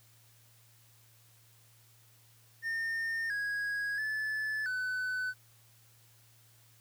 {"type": "tone with pitch steps", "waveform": "triangle", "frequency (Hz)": [1820, 1653, 1735, 1505], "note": ["A#6", "G#6", "A6", "F#6"], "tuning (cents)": [-42, -9, -25, 29], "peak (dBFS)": -30, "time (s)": [2.62, 5.34], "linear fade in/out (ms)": 50, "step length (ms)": 680, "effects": ["added 114 Hz sine -63 dBFS peak until 6.8 s", "white hiss -64 dBFS RMS until 6.8 s"]}